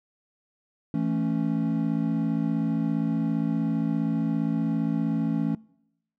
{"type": "chord", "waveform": "triangle", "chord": "A major", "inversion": "second", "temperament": "equal", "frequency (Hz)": [164.81, 220, 277.2], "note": ["E3", "A3", "C#4"], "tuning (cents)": [0, 0, 0], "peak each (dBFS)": -26, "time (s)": [0.94, 5.55], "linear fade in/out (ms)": 2, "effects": ["noise-tail reverb RT60 0.8 s tail -24 dB re dry"]}